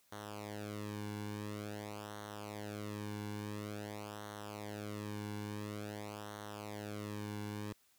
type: tone with flanger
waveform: sawtooth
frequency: 104.4 Hz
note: G#2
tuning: 10 cents sharp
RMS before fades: -44 dBFS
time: 0.12-7.73 s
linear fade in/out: 5 ms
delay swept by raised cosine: 0.4 to 1.6 ms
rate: 0.48 Hz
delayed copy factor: -0.8
effects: white hiss -71 dBFS RMS until 7.98 s